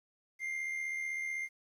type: tone with amplitude modulation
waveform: triangle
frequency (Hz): 2100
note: C7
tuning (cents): +6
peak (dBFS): -31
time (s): 0.39-1.49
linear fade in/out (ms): 50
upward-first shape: sine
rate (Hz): 75.9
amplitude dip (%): 45
effects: resampled to 32000 Hz + 11-bit